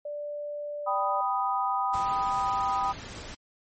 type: tone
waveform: sine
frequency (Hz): 587.3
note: D5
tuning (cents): 0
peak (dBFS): -32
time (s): 0.05-1.21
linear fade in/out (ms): 5
type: chord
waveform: sine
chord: G augmented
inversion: none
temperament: equal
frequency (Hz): 784 / 987.8 / 1244.5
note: G5 / B5 / D#6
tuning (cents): 0 / 0 / 0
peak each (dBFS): -29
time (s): 0.86-2.93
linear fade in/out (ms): 20
type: noise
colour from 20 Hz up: pink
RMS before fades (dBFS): -41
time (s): 1.93-3.35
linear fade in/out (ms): 10
effects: MP3 32 kbps

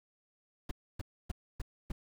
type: noise bursts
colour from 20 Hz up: brown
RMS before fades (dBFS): -35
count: 5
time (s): 0.69-1.92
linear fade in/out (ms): 5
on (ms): 22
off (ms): 280
effects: none

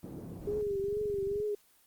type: band-pass noise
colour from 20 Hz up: pink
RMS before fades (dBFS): -44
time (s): 0.03-0.61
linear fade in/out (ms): 0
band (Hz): 110 to 380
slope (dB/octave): 12
type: click train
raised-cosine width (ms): 5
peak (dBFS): -34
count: 24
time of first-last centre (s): 0.41-1.401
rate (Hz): 23.2
type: tone with vibrato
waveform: sine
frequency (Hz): 406.7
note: G#4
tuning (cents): -36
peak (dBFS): -30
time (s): 0.47-1.55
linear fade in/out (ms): 5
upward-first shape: triangle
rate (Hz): 2.3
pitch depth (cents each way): 76
effects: white hiss -65 dBFS RMS until 1.86 s + Opus 24 kbps

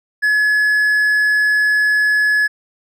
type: tone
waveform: triangle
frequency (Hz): 1700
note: G#6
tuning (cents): +40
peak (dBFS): -10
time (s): 0.22-2.48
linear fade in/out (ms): 20
effects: none

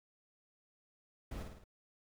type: noise with echo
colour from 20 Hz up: brown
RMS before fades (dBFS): -43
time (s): 1.31-1.43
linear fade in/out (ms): 5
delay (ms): 53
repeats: 4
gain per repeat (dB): -4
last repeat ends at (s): 1.642
effects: none

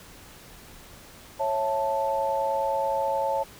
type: chord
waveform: sine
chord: A major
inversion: first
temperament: equal with one note detuned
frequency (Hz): 549.6 / 659.3 / 880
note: C#5 / E5 / A5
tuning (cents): -15 / 0 / 0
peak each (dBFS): -27 / -32 / -26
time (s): 1.39-3.44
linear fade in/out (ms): 20
effects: pink hiss -48 dBFS RMS until 3.59 s

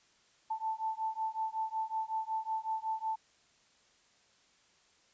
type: beating tone pair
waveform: sine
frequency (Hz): 880 / 885.4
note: A5 / A5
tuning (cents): 0 / +11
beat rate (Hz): 5.4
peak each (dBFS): -36 / -36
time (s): 0.5-3.16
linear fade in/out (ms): 10
effects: white hiss -67 dBFS RMS until 5.13 s + resampled to 16000 Hz

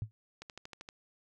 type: tone with exponential decay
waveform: sine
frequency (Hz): 108.3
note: A2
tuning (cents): -27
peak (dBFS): -29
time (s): 0.02-0.11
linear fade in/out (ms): 0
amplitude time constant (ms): 19
type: click train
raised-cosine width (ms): 0.2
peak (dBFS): -28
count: 7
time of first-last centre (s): 0.42-0.889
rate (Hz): 12.8
effects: none

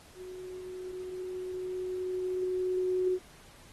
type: tone with level ramp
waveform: sine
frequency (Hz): 368.2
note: F#4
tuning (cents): -8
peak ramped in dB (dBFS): -41 to -25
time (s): 0.15-3.19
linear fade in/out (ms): 50
effects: pink hiss -56 dBFS RMS until 3.72 s + AAC 32 kbps

